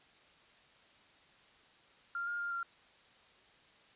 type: tone with pitch steps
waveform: sine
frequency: 1391 / 1415 / 1402 / 1382 Hz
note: F6 / F6 / F6 / F6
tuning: -7 / +22 / +6 / -19 cents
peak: -35 dBFS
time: 2.15-2.63 s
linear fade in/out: 2 ms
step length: 120 ms
effects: white hiss -63 dBFS RMS until 3.95 s + resampled to 8000 Hz